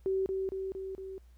sine tone with echo, 382.7 Hz, G4, 42 cents flat, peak -27 dBFS, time 0.06-0.26 s, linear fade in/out 0 ms, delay 230 ms, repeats 4, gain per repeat -3 dB, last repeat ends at 1.18 s, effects added 60 Hz sine -54 dBFS peak until 1.37 s + pink hiss -72 dBFS RMS until 1.37 s

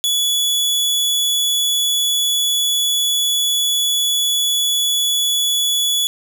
sawtooth tone, 3412 Hz, G#7, 46 cents sharp, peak -12 dBFS, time 0.04-6.07 s, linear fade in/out 0 ms, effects none

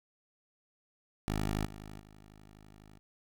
10% pulse tone with level steps, 52 Hz, G#1, 3 cents sharp, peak -23 / -37 / -46 dBFS, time 1.28-2.99 s, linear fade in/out 0 ms, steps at 1.65 / 1.99 s, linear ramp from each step 10 ms, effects none

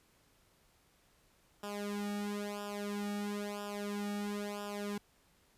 sawtooth tone with flanger, 205 Hz, G#3, 22 cents flat, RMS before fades -39 dBFS, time 1.63-4.98 s, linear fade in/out 5 ms, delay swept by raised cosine 0.47 to 1.97 ms, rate 1 Hz, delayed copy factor -0.9, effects pink hiss -69 dBFS RMS until 5.57 s + resampled to 32000 Hz

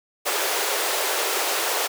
pink high-pass noise, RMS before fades -24 dBFS, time 0.25-1.88 s, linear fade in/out 20 ms, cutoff 370 Hz, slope 48 dB/octave, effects none

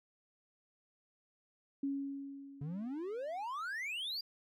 sine tone with exponential decay, 277.2 Hz, C#4, in tune, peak -32 dBFS, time 1.83-3.44 s, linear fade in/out 5 ms, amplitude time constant 350 ms
triangle exponential sweep, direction up, 137.2 to 4870 Hz, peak -36 dBFS, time 2.61-4.21 s, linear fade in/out 5 ms
effects none

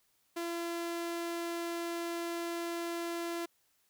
sawtooth tone, 339.9 Hz, F4, 47 cents flat, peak -31 dBFS, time 0.36-3.46 s, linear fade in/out 10 ms, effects white hiss -73 dBFS RMS until 3.89 s

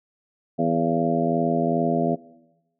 harmonic tone with a mistuned harmonic, 82.5 Hz, E2, 2 cents sharp, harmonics 2 / 3 / 4 / 5 / 6 / 7 / 8, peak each -27 / -24 / -30 / -28 / -32 / -29 / -25 dBFS, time 0.58-2.16 s, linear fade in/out 20 ms, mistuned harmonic 8, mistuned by +62 cents, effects noise-tail reverb RT60 1.0 s tail -20 dB re dry

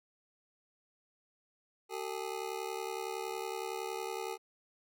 25% pulse ring-modulated tone, 415.3 Hz, G#4, in tune, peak -30 dBFS, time 1.89-4.38 s, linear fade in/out 50 ms, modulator 35.4 Hz, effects none

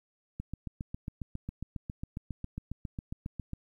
click train, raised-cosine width 5 ms, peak -24 dBFS, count 24, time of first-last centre 0.4-3.534 s, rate 7.34 Hz, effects 11-bit

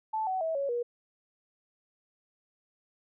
sine tone with pitch steps, 874 / 752.1 / 647.2 / 557 / 479.3 Hz, A5 / F#5 / E5 / C#5 / A#4, -12 / +28 / -32 / +8 / +48 cents, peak -28 dBFS, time 0.13-0.83 s, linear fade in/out 10 ms, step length 140 ms, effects none

